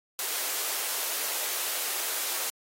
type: high-pass noise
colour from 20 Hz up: white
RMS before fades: -31 dBFS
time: 0.19-2.5 s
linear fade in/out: 0 ms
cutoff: 370 Hz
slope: 24 dB/octave
effects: AAC 48 kbps